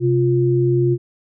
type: tone pair together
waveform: sine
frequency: 130.31 / 350.8 Hz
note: C3 / F4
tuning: -7 / +8 cents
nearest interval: octave + perfect fourth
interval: 1715 cents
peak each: -16 dBFS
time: 0-0.98 s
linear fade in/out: 50 ms
effects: none